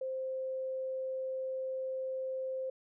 sine tone, 523.3 Hz, C5, in tune, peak -34 dBFS, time 0.01-2.7 s, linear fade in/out 5 ms, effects none

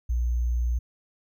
sine tone with sample-and-hold, 60 Hz, B1, 49 cents flat, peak -22 dBFS, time 0.09-0.79 s, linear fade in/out 10 ms, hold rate 6300 Hz, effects none

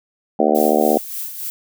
harmonic tone, 75.8 Hz, D#2, 45 cents flat, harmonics 3 / 4 / 5 / 6 / 7 / 8 / 9 / 10, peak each -21 / -21 / -21 / -21 / -21 / -21 / -21 / -21 dBFS, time 0.39-0.98 s, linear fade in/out 5 ms
violet noise with tremolo, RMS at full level -26 dBFS, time 0.55-1.5 s, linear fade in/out 0 ms, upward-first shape sine, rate 3.5 Hz, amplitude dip 55%
effects none

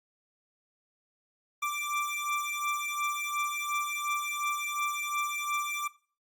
25% pulse beating tone pair, 1174.7 / 1177.5 Hz, D6 / D6, 0 / +4 cents, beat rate 2.8 Hz, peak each -30 dBFS, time 1.62-5.88 s, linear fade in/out 10 ms, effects noise-tail reverb RT60 0.4 s tail -19 dB re dry + Opus 48 kbps

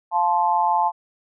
sine chord, F major, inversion none, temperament just, 698.5 / 873.1 / 1047.7 Hz, F5 / A5 / C6, 0 / -14 / +2 cents, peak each -24 / -18 / -24 dBFS, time 0.11-0.92 s, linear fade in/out 50 ms, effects none

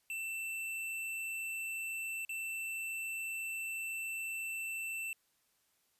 square tone with dropouts, 2673 Hz, E7, 23 cents sharp, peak -38 dBFS, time 0.1-5.13 s, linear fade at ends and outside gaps 1 ms, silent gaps 2.25-2.293 s, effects white hiss -75 dBFS RMS until 5.99 s + resampled to 32000 Hz

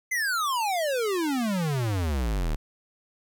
square exponential sweep, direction down, 2093 to 35.38 Hz, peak -25 dBFS, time 0.11-2.56 s, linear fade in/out 10 ms, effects none

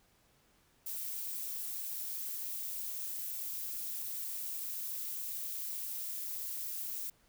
violet noise with amplitude modulation, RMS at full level -37 dBFS, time 0.86-7.1 s, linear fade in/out 5 ms, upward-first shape sine, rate 262 Hz, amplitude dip 60%, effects pink hiss -69 dBFS RMS until 7.28 s

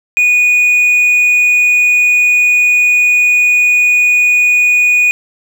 triangle tone, 2465 Hz, D#7, 17 cents flat, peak -5 dBFS, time 0.17-5.11 s, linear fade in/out 0 ms, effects none

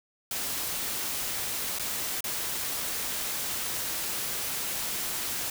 white noise with dropouts, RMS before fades -32 dBFS, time 0.31-5.5 s, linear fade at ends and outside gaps 2 ms, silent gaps 1.787-1.795 / 2.207-2.241 s, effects none

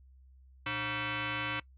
sine tone with frequency modulation, 536 Hz, C5, 42 cents sharp, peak -32 dBFS, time 0.66-1.6 s, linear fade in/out 5 ms, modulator 418 Hz, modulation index 6.1, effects noise-tail reverb RT60 0.1 s tail -22 dB re dry + added 65 Hz sine -55 dBFS peak until 1.77 s

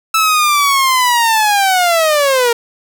sawtooth linear sweep, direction down, 1318.5 to 461.5 Hz, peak -6 dBFS, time 0.14-2.53 s, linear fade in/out 5 ms, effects none

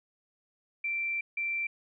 sine tone bursts at uneven times, 2349 Hz, D7, in tune, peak -29 dBFS, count 2, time 0.84-1.21 / 1.37-1.67 s, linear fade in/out 5 ms, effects none

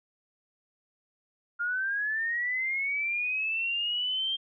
sine linear sweep, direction up, 1400 to 3188 Hz, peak -27 dBFS, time 1.59-4.37 s, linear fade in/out 20 ms, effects none

